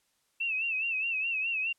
sine tone with vibrato, 2643 Hz, E7, 4 cents sharp, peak -28 dBFS, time 0.4-1.73 s, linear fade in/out 10 ms, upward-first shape sine, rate 4.8 Hz, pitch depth 86 cents each way, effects white hiss -73 dBFS RMS until 1.78 s + low-pass 11000 Hz 12 dB/octave

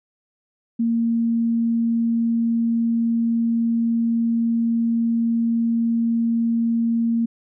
sine tone, 230.9 Hz, A#3, 16 cents flat, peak -17 dBFS, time 0.79-7.26 s, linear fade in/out 10 ms, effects none

